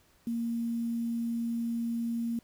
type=tone with quantisation; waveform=sine; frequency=232.6 Hz; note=A#3; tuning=4 cents flat; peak=-29 dBFS; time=0.27-2.39 s; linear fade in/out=2 ms; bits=9; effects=pink hiss -65 dBFS RMS until 2.43 s